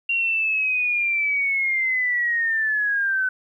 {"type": "linear sweep", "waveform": "sine", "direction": "down", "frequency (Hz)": [2765, 1504], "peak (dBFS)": -19, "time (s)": [0.09, 3.29], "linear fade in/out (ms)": 5, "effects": ["10-bit"]}